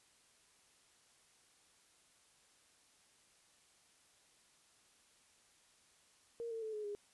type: tone with pitch steps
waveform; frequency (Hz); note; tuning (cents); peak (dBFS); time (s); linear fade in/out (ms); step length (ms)
sine; 466.3 / 451.7 / 437.6 / 423.9 / 410.7; A#4 / A4 / A4 / G#4 / G#4; +1 / +45 / -9 / +35 / -19; -40; 6.4-6.95; 0; 110
effects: white hiss -69 dBFS RMS until 7.13 s + resampled to 24000 Hz